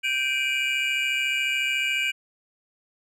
triangle tone cluster, 1561 / 2344 / 2478 / 2896 Hz, G6 / D7 / D#7 / F#7, -8 / -4 / -8 / -38 cents, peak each -31 / -24 / -28 / -27 dBFS, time 0.03-2.12 s, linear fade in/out 20 ms, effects none

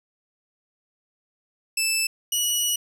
15% pulse tone pair in turn, 2637 / 2927 Hz, E7 / F#7, 0 / -19 cents, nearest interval major second, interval 181 cents, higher second, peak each -14 dBFS, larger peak neither, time 1.77-2.07 / 2.32-2.76 s, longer second, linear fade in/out 5 ms, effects none

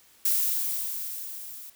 violet noise with level ramp, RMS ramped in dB -23 to -43 dBFS, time 0.25-1.7 s, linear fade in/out 5 ms, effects white hiss -58 dBFS RMS until 1.75 s

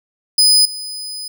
35% pulse tone with level steps, 5000 Hz, D#8, 8 cents sharp, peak -7 / -24 dBFS, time 0.38-1.28 s, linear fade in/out 5 ms, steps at 0.65 s, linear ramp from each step 5 ms, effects none

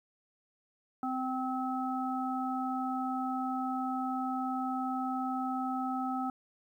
harmonic tone, 258.6 Hz, C4, 20 cents flat, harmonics 1 / 3 / 5, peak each -34 / -35 / -38 dBFS, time 1.03-6.3 s, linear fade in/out 2 ms, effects 11-bit

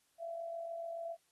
sine tone with amplitude modulation, 671 Hz, E5, 31 cents sharp, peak -37 dBFS, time 0.18-1.17 s, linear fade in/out 50 ms, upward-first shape sine, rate 47.1 Hz, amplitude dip 50%, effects white hiss -75 dBFS RMS until 1.31 s + AAC 32 kbps

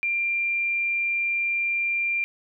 sine tone, 2380 Hz, D7, 22 cents sharp, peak -22 dBFS, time 0.03-2.24 s, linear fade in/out 0 ms, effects none

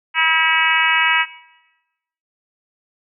harmonic tone, 322.6 Hz, E4, 37 cents flat, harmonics 3 / 4 / 5 / 6 / 7 / 8 / 9, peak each -21 / -23 / -21 / -21 / -19 / -21 / -23 dBFS, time 0.14-1.26 s, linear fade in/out 50 ms, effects noise-tail reverb RT60 1.0 s tail -19 dB re dry

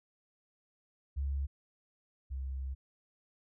sine tone pair in turn, 69.3 / 66.45 Hz, C#2 / C2, 0 / +27 cents, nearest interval minor second, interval 73 cents, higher first, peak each -31 / -35 dBFS, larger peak first, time 1.16-1.47 / 2.3-2.75 s, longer second, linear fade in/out 20 ms, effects none

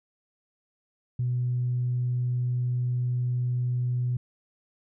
sine tone, 123.6 Hz, B2, 2 cents sharp, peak -23 dBFS, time 1.19-4.17 s, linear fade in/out 5 ms, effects tanh soft clip ceiling -19 dBFS

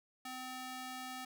square tone with high-pass filter, 256.4 Hz, C4, 35 cents flat, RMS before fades -45 dBFS, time 0.25-1.25 s, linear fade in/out 5 ms, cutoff 590 Hz, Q 0.63, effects none

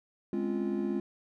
triangle chord, Db major seventh, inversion second, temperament just, 207.9 / 259.9 / 277.2 / 346.5 Hz, Ab3 / C4 / Db4 / F4, +2 / -11 / 0 / -14 cents, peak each -31 / -35 / -36 / -31 dBFS, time 0.33-1 s, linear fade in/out 2 ms, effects none

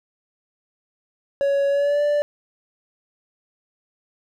triangle tone with pitch glide, 559 to 586.1 Hz, C#5 to D5, +14 to -4 cents, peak -15 dBFS, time 1.41-2.22 s, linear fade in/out 0 ms, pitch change +82 cents, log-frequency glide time 1.68-2.03 s, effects none

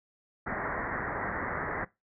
white low-pass noise, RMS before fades -34 dBFS, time 0.46-1.85 s, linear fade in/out 10 ms, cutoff 2000 Hz, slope 96 dB/octave, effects noise-tail reverb RT60 0.2 s tail -19 dB re dry

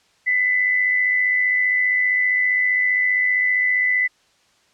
sine tone pair together, 1997.8 / 2093 Hz, B6 / C7, +19 / 0 cents, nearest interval minor second, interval 81 cents, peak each -16 / -27 dBFS, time 0.26-4.08 s, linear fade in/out 20 ms, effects white hiss -59 dBFS RMS until 4.73 s + low-pass 6000 Hz 12 dB/octave

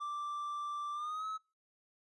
triangle tone with pitch glide, 1174.7 to 1288.4 Hz, D6 to E6, 0 to -40 cents, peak -35 dBFS, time 0-1.38 s, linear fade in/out 20 ms, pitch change +160 cents, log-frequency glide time 0.93-1.26 s, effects noise-tail reverb RT60 0.4 s tail -24 dB re dry + resampled to 24000 Hz

